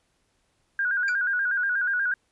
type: tone with vibrato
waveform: sine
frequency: 1534 Hz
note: G6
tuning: 38 cents flat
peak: -22 dBFS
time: 0.79-2.14 s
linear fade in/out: 2 ms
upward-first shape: square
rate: 8.3 Hz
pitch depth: 75 cents each way
type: tone with exponential decay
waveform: 25% pulse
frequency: 2349 Hz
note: D7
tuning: in tune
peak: -25 dBFS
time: 1.08-1.17 s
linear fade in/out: 2 ms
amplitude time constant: 19 ms
effects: pink hiss -70 dBFS RMS until 2.31 s + resampled to 24000 Hz